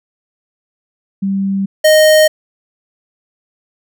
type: tone pair in turn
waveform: sine / square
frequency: 195.3 / 620 Hz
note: G3 / D#5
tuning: -6 / -6 cents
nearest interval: octave + minor sixth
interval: 2000 cents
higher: second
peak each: -13 / -6 dBFS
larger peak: second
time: 1.22-1.66 / 1.84-2.28 s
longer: neither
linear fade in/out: 10 ms
effects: none